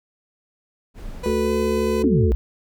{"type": "noise", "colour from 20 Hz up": "brown", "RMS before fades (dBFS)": -34, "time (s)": [0.94, 1.34], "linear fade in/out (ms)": 50}
{"type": "tone with pitch glide", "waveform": "30% pulse", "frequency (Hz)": [494.1, 503], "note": ["B4", "B4"], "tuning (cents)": [1, 32], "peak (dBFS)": -24, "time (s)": [1.23, 2.03], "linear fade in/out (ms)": 10, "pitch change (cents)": 31, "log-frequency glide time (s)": [1.4, 1.52]}
{"type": "harmonic tone", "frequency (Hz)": 73.5, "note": "D2", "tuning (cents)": 2, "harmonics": [1, 3, 5, 6], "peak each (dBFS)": [-28, -24, -23, -23], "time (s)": [1.26, 2.32], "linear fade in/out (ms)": 0}
{"type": "exponential sweep", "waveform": "sine", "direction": "down", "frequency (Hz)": [311.1, 52.4], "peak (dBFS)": -15, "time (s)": [2.04, 2.35], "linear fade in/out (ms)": 0}
{"effects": []}